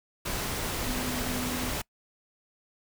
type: tone in noise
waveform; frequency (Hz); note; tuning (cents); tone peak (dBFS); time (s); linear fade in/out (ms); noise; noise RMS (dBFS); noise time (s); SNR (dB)
sine; 249.8; B3; +20; -34; 0.86-1.71; 10; pink; -32; 0.25-1.82; -5
effects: noise-tail reverb RT60 0.1 s tail -24 dB re dry